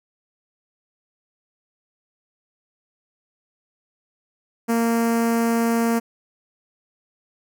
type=tone with notch filter; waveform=sawtooth; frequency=231 Hz; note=A#3; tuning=16 cents flat; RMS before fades=-20 dBFS; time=4.68-6 s; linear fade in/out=20 ms; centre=3600 Hz; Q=0.78; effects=none